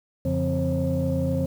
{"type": "tone cluster", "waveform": "sine", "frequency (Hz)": [87.5, 140.2, 172.1, 260.3, 536], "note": ["F2", "C#3", "F3", "C4", "C5"], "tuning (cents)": [4, 20, -25, -9, 42], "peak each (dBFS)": -27, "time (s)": [0.25, 1.46], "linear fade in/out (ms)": 5, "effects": ["tanh soft clip ceiling -15 dBFS", "8-bit"]}